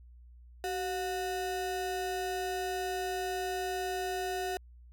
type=ring-modulated tone; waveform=square; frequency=550 Hz; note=C#5; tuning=14 cents flat; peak=-30 dBFS; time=0.64-4.57 s; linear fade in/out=0 ms; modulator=171 Hz; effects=added 60 Hz sine -51 dBFS peak until 4.92 s